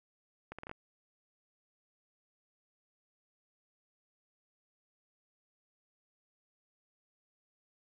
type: accelerating click train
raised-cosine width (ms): 0.5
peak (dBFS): -28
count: 6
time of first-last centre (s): 0.52-0.714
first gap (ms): 66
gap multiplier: 0.73
effects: none